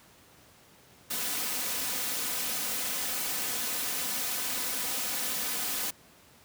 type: noise with comb filter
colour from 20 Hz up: white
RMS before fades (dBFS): -32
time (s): 1.1-5.91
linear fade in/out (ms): 10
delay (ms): 4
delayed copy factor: +0.6
effects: pink hiss -57 dBFS RMS until 6.44 s + high-pass 80 Hz 12 dB/octave